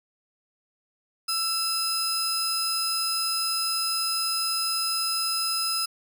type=tone pair together; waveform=sawtooth; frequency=1332 / 5040 Hz; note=E6 / D#8; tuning=+18 / +21 cents; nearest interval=octave + major seventh; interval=2303 cents; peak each=-27 / -23 dBFS; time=1.28-5.86 s; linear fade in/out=10 ms; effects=none